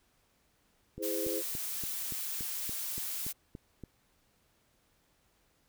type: click train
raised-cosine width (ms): 3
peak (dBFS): -30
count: 11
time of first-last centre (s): 0.98-3.837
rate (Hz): 3.5
type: chord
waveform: sine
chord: E augmented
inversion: none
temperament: just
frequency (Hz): 329.6 / 412 / 515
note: E4 / G#4 / B#4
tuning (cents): 0 / -14 / -28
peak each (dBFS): -37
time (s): 0.98-1.43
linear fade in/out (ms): 50
type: noise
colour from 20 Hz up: blue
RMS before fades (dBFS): -37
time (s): 1.02-3.33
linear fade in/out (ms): 20
effects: pink hiss -71 dBFS RMS until 5.68 s